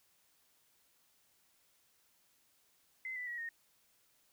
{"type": "tone with pitch steps", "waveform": "sine", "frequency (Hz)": [2056, 1984.8, 1916.1, 1849.8], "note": ["C7", "B6", "A#6", "A#6"], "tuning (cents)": [-31, 8, 47, -14], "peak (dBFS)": -39, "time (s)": [3.05, 3.49], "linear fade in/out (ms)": 2, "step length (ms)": 110, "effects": ["white hiss -72 dBFS RMS until 4.32 s"]}